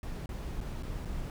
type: noise with dropouts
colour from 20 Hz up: brown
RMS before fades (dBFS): -37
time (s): 0.03-1.3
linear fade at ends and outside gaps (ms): 1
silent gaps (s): 0.259-0.291 / 0.605-0.611 / 0.826-0.832 / 1.05-1.055
effects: none